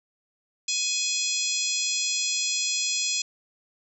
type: harmonic tone with a mistuned harmonic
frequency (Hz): 839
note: G#5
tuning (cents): +17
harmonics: 3 / 4 / 5 / 6 / 7 / 8 / 9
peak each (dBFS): -32 / -32 / -32 / -32 / -32 / -32 / -32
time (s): 0.68-3.22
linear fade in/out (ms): 5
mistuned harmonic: 8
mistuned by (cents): +24
effects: none